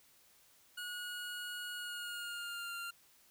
25% pulse tone with pitch glide, 1450 to 1391.7 Hz, F#6 to F6, -35 to -6 cents, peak -37 dBFS, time 0.77-2.91 s, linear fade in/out 10 ms, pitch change -71 cents, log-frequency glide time 1.75-2.75 s, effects white hiss -66 dBFS RMS until 3.3 s

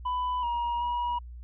triangle tone with pitch steps, 996 / 951 / 964 Hz, B5 / A#5 / B5, +14 / +34 / -42 cents, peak -25 dBFS, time 0.05-1.19 s, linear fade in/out 10 ms, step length 380 ms, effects added 60 Hz sine -40 dBFS peak until 1.43 s + resampled to 8000 Hz

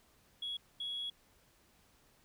sine tone bursts at uneven times, 3342 Hz, G#7, 10 cents sharp, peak -36 dBFS, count 2, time 0.42-0.57 / 0.8-1.1 s, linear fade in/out 5 ms, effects tanh soft clip ceiling -33 dBFS + pink hiss -68 dBFS RMS until 2.24 s

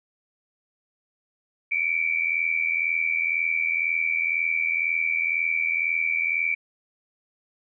sine tone pair together, 2267 / 2349 Hz, C#7 / D7, +38 / 0 cents, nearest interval minor second, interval 62 cents, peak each -25 / -24 dBFS, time 1.71-6.55 s, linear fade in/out 10 ms, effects none

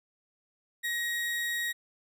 35% pulse tone, 1891 Hz, A#6, 24 cents sharp, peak -28 dBFS, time 0.83-1.73 s, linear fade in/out 20 ms, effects none

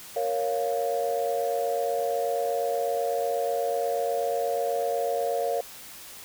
sine chord, Bb minor, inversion none, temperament equal, 466.2 / 554.4 / 698.5 Hz, Bb4 / Db5 / F5, 0 / 0 / 0 cents, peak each -28 dBFS, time 0.16-5.61 s, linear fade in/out 5 ms, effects tanh soft clip ceiling -16 dBFS + white hiss -44 dBFS RMS until 6.24 s

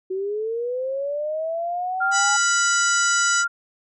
sine linear sweep, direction up, 370 to 830.6 Hz, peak -23 dBFS, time 0.1-2.37 s, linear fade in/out 10 ms
sine tone, 1396.9 Hz, F6, in tune, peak -19 dBFS, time 2-3.48 s, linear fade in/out 20 ms
harmonic tone, 985 Hz, B5, 5 cents flat, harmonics 2 / 3 / 4 / 5 / 6 / 7 / 8, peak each -32 / -32 / -31 / -31 / -27 / -26 / -27 dBFS, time 2.11-3.45 s, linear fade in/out 50 ms
effects none

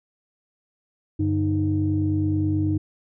sine tone cluster, 95.3 / 144.7 / 309.3 Hz, G2 / D3 / D#4, -48 / -25 / -10 cents, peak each -22 / -30 / -22 dBFS, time 1.19-2.78 s, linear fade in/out 10 ms, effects tanh soft clip ceiling -11 dBFS

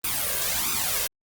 white noise with flanger, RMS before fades -26 dBFS, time 0.04-1.07 s, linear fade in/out 2 ms, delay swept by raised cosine 0.81 to 1.91 ms, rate 1.5 Hz, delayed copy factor +0.75, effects Opus 32 kbps

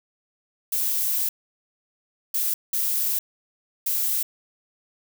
violet noise bursts at uneven times, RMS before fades -24 dBFS, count 4, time 0.72-1.29 / 2.34-2.54 / 2.73-3.19 / 3.86-4.23 s, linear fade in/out 5 ms, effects none

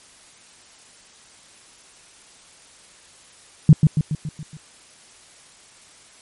sine tone with echo, 153 Hz, D#3, 29 cents flat, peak -4 dBFS, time 3.69-3.73 s, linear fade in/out 2 ms, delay 140 ms, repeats 6, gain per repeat -5 dB, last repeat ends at 4.57 s, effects white hiss -49 dBFS RMS until 6.21 s + MP3 48 kbps

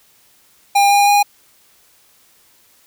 square tone with pitch steps, 804 / 811 / 818.1 Hz, G5 / G#5 / G#5, +44 / -41 / -26 cents, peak -10 dBFS, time 0.75-1.23 s, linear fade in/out 10 ms, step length 160 ms, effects white hiss -53 dBFS RMS until 2.86 s

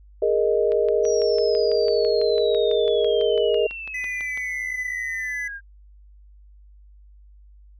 sine chord, Ab suspended second, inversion none, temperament equal, 415.3 / 466.2 / 622.3 Hz, Ab4 / Bb4 / Eb5, 0 / 0 / 0 cents, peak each -21 / -21 / -23 dBFS, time 0.22-3.67 s, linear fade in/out 5 ms
click train, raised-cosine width 0.3 ms, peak -23 dBFS, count 23, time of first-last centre 0.72-4.374 s, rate 6.02 Hz
sine exponential sweep, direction down, 5850 to 1595 Hz, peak -31 dBFS, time 1.03-5.61 s, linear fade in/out 50 ms
triangle tone, 2005 Hz, B6, 26 cents sharp, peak -25 dBFS, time 3.94-5.48 s, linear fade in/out 5 ms
effects added 50 Hz sine -46 dBFS peak until 7.79 s

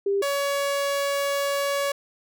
sine / sawtooth tone pair in turn, 397.8 / 562.6 Hz, G4 / C#5, +25 / +26 cents, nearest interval tritone, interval 601 cents, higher second, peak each -20 / -19 dBFS, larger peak second, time 0.06-0.22 / 0.22-1.92 s, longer second, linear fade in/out 5 ms, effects none

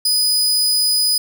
sawtooth tone, 4978 Hz, D#8, in tune, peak -11 dBFS, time 0.05-1.18 s, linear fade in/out 5 ms, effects none

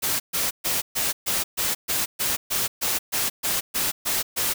white noise bursts, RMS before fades -24 dBFS, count 15, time 0.02-4.54 s, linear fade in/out 20 ms, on 180 ms, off 130 ms, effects none

